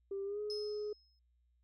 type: tone with pitch glide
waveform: sine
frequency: 393.7 to 419.5 Hz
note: G4 to G#4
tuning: +8 to +17 cents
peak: -36 dBFS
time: 0.11-0.93 s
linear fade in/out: 5 ms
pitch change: +109 cents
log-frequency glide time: 0.24-0.4 s
type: tone with exponential decay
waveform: sine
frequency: 5160 Hz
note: E8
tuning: 38 cents flat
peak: -37 dBFS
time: 0.5-1.19 s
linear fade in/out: 1 ms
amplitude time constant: 150 ms
effects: tanh soft clip ceiling -32 dBFS + added 60 Hz sine -70 dBFS peak until 1.63 s